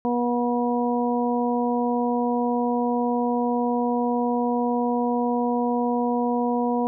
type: harmonic tone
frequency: 241.8 Hz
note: B3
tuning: 36 cents flat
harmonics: 1 / 2 / 3 / 4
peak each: -23 / -26 / -28 / -29 dBFS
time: 0.05-6.87 s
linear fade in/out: 0 ms
effects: none